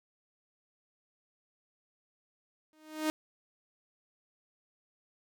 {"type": "tone with exponential growth", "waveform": "sawtooth", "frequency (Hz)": 310.3, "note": "D#4", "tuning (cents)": -5, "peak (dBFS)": -22, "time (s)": [2.73, 3.1], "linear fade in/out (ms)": 0, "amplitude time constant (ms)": 79, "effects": []}